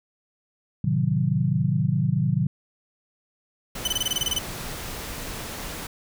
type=chord; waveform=sine; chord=A diminished seventh; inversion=none; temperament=equal; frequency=110 / 130.81 / 155.56 / 185 Hz; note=A2 / C3 / Eb3 / Gb3; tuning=0 / 0 / 0 / 0 cents; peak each=-28 / -24 / -24 / -26 dBFS; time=0.84-2.47 s; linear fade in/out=5 ms
type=noise; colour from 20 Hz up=pink; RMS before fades=-34 dBFS; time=3.75-5.87 s; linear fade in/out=5 ms
type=tone bursts; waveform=sawtooth; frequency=3020 Hz; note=F#7; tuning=35 cents sharp; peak=-18 dBFS; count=11; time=3.85-4.387 s; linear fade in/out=5 ms; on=27 ms; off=24 ms
effects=none